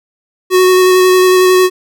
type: tone with vibrato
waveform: square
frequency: 369.1 Hz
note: F#4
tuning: 4 cents flat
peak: -6 dBFS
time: 0.5-1.7 s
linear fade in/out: 50 ms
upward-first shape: square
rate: 11 Hz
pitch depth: 10 cents each way
effects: none